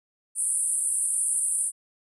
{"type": "band-pass noise", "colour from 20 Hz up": "white", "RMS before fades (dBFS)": -26, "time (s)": [0.35, 1.72], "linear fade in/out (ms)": 50, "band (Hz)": [8700, 10000], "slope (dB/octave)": 96, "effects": []}